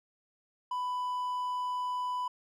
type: tone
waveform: triangle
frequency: 995 Hz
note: B5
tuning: 13 cents sharp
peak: -29 dBFS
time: 0.71-2.28 s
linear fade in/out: 5 ms
effects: none